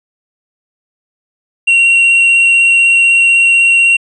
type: tone with vibrato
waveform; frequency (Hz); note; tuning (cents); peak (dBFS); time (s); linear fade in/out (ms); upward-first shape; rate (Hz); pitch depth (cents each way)
triangle; 2744; F7; -31; -4; 1.67-3.97; 10; sine; 16; 11
effects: resampled to 22050 Hz